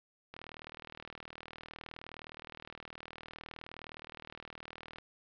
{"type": "click train", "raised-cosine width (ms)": 0.3, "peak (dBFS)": -29, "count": 184, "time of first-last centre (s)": [0.34, 4.985], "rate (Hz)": 39.4, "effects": ["low-pass 5000 Hz 12 dB/octave"]}